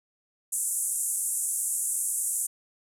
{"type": "band-pass noise", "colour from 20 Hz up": "white", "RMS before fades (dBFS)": -29, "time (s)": [0.52, 2.47], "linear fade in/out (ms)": 10, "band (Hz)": [7500, 11000], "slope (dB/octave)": 48, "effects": []}